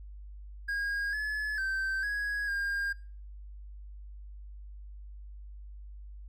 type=tone with pitch steps; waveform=triangle; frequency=1632 / 1712 / 1554 / 1661 / 1611 Hz; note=G#6 / A6 / G6 / G#6 / G6; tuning=-31 / -48 / -16 / 0 / +47 cents; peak=-28 dBFS; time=0.68-2.93 s; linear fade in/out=10 ms; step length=450 ms; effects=noise-tail reverb RT60 0.4 s tail -20 dB re dry + added 50 Hz sine -43 dBFS peak until 6.28 s